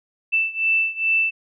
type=beating tone pair; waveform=sine; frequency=2653 / 2655.4 Hz; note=E7 / E7; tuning=+10 / +12 cents; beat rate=2.4 Hz; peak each=-20 / -22 dBFS; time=0.32-1.31 s; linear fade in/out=20 ms; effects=none